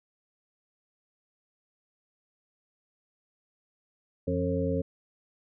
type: harmonic tone with a mistuned harmonic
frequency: 89.8 Hz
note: F2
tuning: 49 cents sharp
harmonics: 1 / 2 / 3 / 5 / 6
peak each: -32 / -32 / -32 / -32 / -32 dBFS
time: 4.27-4.82 s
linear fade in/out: 10 ms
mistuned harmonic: 2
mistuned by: -95 cents
effects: none